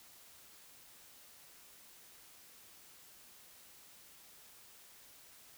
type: silence
effects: white hiss -59 dBFS RMS until 5.57 s